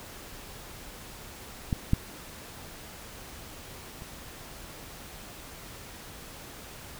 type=clicks; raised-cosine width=5 ms; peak=-14 / -9 / -30 dBFS; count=3; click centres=1.728 / 1.934 / 4.021 s; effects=pink hiss -45 dBFS RMS until 6.99 s